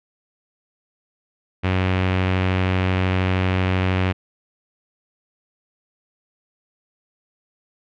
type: tone with low-pass filter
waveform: sawtooth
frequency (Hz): 92.9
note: F#2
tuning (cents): +7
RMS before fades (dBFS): -20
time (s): 1.63-4.13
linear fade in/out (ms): 20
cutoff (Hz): 2600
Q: 2.2
effects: none